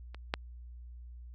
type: clicks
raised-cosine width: 0.3 ms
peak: -30 / -13 dBFS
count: 2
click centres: 0.146 / 0.339 s
effects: added 60 Hz sine -45 dBFS peak until 1.34 s